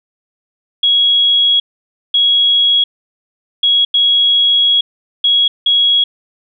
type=tone bursts at uneven times; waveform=sine; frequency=3322 Hz; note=G#7; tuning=in tune; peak=-8 dBFS; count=6; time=0.83-1.6 / 2.14-2.84 / 3.63-3.85 / 3.94-4.81 / 5.24-5.48 / 5.66-6.04 s; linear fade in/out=5 ms; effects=none